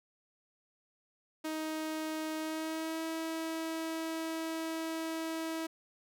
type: tone with pitch glide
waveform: sawtooth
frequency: 313.8 to 323.9 Hz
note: D#4 to E4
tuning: +15 to -30 cents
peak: -31 dBFS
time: 1.44-5.67 s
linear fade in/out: 10 ms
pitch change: +55 cents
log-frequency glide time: 2.38-3.04 s
effects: none